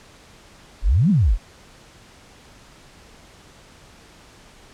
sine exponential two-way sweep, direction up then down, 34.21 to 220 to 34.21 Hz, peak -13 dBFS, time 0.82-1.38 s, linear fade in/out 50 ms, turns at 1.1 s, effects pink hiss -48 dBFS RMS until 4.73 s + low-pass 8000 Hz 12 dB/octave

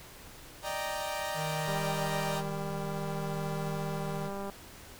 sawtooth chord, Eb major seventh, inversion third, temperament equal, 587.3 / 622.3 / 784 / 932.3 Hz, D5 / Eb5 / G5 / Bb5, 0 / 0 / 0 / 0 cents, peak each -35 dBFS, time 0.62-2.43 s, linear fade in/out 50 ms
square tone with tremolo, 155.56 Hz, D#3, in tune, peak -35 dBFS, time 1.34-4.31 s, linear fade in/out 50 ms, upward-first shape triangle, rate 0.55 Hz, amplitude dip 30%
click train, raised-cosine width 1 ms, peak -26 dBFS, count 559, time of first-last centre 1.68-4.498 s, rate 198 Hz
effects pink hiss -50 dBFS RMS until 4.99 s

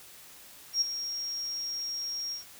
sine tone with ADSR envelope, 5588 Hz, F8, in tune, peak -21 dBFS, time 0.73-2.45 s, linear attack 83 ms, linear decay 14 ms, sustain -11 dB, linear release 130 ms, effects white hiss -51 dBFS RMS until 2.59 s

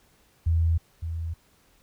sine tone pair in turn, 82.41 / 82.41 Hz, E2 / E2, 0 / 0 cents, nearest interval unison, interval 0 cents, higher neither, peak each -19 / -28 dBFS, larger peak first, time 0.46-0.78 / 1.02-1.34 s, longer neither, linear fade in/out 10 ms, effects pink hiss -62 dBFS RMS until 1.82 s

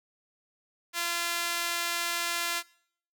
sawtooth tone with high-pass filter, 342.9 Hz, F4, 32 cents flat, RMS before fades -31 dBFS, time 0.93-2.63 s, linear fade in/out 50 ms, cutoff 1600 Hz, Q 0.72, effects noise-tail reverb RT60 0.6 s tail -22 dB re dry

